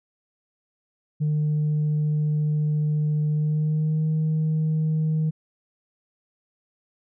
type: tone with pitch glide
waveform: sine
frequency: 151.2 to 156.62 Hz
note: D#3 to D#3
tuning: -49 to +12 cents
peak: -18 dBFS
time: 1.2-5.31 s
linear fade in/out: 20 ms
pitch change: +61 cents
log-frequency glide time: 3.32-4.06 s
effects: tanh soft clip ceiling -18 dBFS